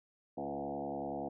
sine tone with frequency modulation, 493.9 Hz, B4, in tune, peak -36 dBFS, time 0.37-1.29 s, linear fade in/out 10 ms, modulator 70.7 Hz, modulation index 4.2, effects none

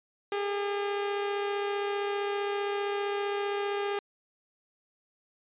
sawtooth tone pair together, 404.7 / 440 Hz, G#4 / A4, -45 / 0 cents, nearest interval minor second, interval 145 cents, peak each -25 / -37 dBFS, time 0.32-3.99 s, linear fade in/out 2 ms, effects resampled to 8000 Hz

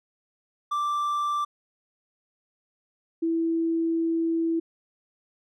triangle / sine tone pair in turn, 1174.7 / 329.6 Hz, D6 / E4, 0 / 0 cents, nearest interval octave + minor seventh, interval 2200 cents, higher first, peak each -22 dBFS, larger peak neither, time 0.71-1.45 / 3.22-4.6 s, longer second, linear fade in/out 10 ms, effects none

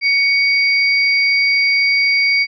sine tone pair together, 2234 / 4734 Hz, C#7 / D8, +13 / +13 cents, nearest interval octave + minor second, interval 1300 cents, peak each -12 / -19 dBFS, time 0.01-2.47 s, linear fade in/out 50 ms, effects none

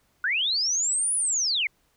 sine linear two-way sweep, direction up then down, 1417 to 10060 to 2044 Hz, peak -22 dBFS, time 0.24-1.67 s, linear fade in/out 2 ms, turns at 1.15 s, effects pink hiss -67 dBFS RMS until 1.96 s

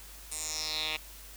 10% pulse tone with band-pass filter sweep, 155.56 Hz, D#3, in tune, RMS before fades -35 dBFS, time 0.31-0.97 s, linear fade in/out 10 ms, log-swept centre 8900 to 2900 Hz, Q 4.2, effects added 50 Hz sine -50 dBFS peak until 1.36 s + white hiss -50 dBFS RMS until 1.36 s

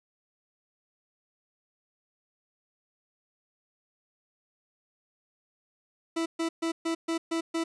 40% pulse tone bursts, 329.6 Hz, E4, in tune, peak -26 dBFS, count 7, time 6.16-7.64 s, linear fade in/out 10 ms, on 100 ms, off 130 ms, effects resampled to 22050 Hz + 10-bit

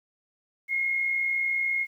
sine tone pair together, 2093 / 2153 Hz, C7 / C7, 0 / +49 cents, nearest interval unison, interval 49 cents, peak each -35 / -24 dBFS, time 0.68-1.87 s, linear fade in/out 50 ms, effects 10-bit

